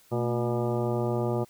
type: harmonic tone with a mistuned harmonic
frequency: 120.4 Hz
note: B2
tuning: 44 cents flat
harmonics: 1 / 2 / 3 / 4 / 5 / 6 / 7 / 8 / 10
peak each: -29 / -33 / -30 / -34 / -34 / -39 / -39 / -43 / -42 dBFS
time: 0.11-1.45 s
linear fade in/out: 20 ms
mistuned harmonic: 2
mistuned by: -91 cents
effects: white hiss -59 dBFS RMS until 1.49 s